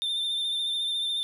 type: tone with vibrato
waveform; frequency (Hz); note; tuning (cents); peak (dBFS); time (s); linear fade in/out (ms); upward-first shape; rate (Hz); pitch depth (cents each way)
triangle; 3587; A7; +33; -25; 0.02-1.23; 0; sine; 14; 30
effects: none

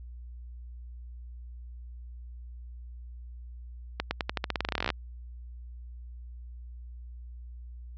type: accelerating click train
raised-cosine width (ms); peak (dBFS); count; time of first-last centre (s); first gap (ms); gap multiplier
0.3; -12; 21; 4-4.903; 110; 0.89
effects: added 60 Hz sine -41 dBFS peak until 7.97 s + resampled to 16000 Hz

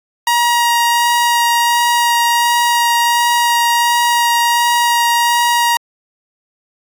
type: tone with vibrato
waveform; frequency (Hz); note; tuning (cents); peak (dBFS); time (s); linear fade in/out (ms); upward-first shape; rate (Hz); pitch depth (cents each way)
sawtooth; 948; A#5; +29; -7; 0.27-5.77; 2; sine; 1.4; 8
effects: AAC 64 kbps

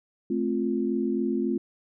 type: chord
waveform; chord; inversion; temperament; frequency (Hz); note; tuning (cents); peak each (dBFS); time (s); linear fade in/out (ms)
sine; F major; first; just; 218.3 / 261.9 / 349.2; A3 / C4 / F4; -13 / +2 / 0; -28; 0.3-1.58; 5
effects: none

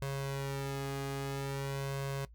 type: tone with flanger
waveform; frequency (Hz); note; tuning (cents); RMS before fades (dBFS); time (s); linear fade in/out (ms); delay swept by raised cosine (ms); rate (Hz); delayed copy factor
sawtooth; 137.6; C#3; -12; -37; 0.02-2.25; 2; 1.9 to 2.44; 0.49; +1
effects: noise-tail reverb RT60 0.1 s tail -19 dB re dry + added 56 Hz sine -52 dBFS peak until 2.34 s

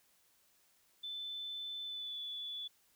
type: tone with pitch glide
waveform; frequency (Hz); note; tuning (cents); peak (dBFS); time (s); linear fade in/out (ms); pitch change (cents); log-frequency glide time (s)
sine; 3520 to 3448; A7 to A7; 0 to -36; -40; 1.03-2.68; 10; -36; 1.85-2.2
effects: white hiss -71 dBFS RMS until 2.95 s

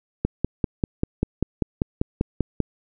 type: click train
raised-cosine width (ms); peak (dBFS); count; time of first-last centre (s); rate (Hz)
3; -7; 13; 0.25-2.603; 5.1
effects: none

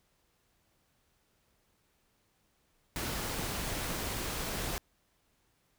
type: noise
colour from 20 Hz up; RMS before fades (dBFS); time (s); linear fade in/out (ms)
pink; -36; 2.96-4.78; 0
effects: pink hiss -73 dBFS RMS until 5.78 s

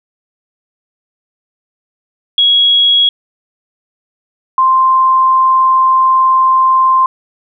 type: tone pair in turn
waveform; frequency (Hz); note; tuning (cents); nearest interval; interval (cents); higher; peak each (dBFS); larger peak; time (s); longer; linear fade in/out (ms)
sine; 3322 / 1046.4; G#7 / C6; 0 / 0; octave + minor sixth; 2000; first; -6; neither; 2.38-3.09 / 4.58-7.06; second; 2
effects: none

